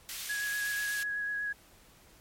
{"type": "high-pass noise", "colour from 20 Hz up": "pink", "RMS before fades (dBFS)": -40, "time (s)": [0.09, 1.03], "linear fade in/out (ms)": 0, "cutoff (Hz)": 2500, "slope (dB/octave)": 12}
{"type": "tone with vibrato", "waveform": "sine", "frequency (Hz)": 1667, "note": "G#6", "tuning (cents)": 6, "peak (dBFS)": -31, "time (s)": [0.29, 1.53], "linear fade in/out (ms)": 10, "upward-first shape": "sine", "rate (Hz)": 8.1, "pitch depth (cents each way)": 14}
{"effects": ["pink hiss -59 dBFS RMS until 2.2 s", "MP3 64 kbps"]}